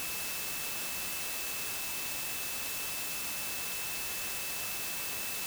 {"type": "tone in noise", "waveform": "sine", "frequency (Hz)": 2626, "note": "E7", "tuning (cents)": -7, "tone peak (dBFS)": -43, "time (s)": [0, 5.46], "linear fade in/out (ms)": 0, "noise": "white", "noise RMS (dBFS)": -37, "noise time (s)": [0, 5.46], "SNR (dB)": -9, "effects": []}